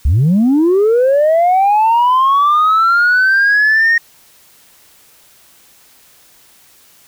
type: linear sweep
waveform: sine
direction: up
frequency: 58.27 to 1865 Hz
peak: -6 dBFS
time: 0.05-3.98 s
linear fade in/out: 5 ms
effects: tanh soft clip ceiling -6 dBFS + white hiss -47 dBFS RMS until 7.07 s